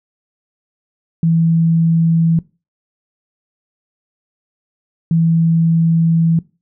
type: tone pair in turn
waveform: sine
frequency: 164.81 / 164.81 Hz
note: E3 / E3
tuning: 0 / 0 cents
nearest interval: unison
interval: 0 cents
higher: neither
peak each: -10 dBFS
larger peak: neither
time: 1.23-2.39 / 5.11-6.39 s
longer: second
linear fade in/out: 2 ms
effects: noise-tail reverb RT60 0.3 s tail -21 dB re dry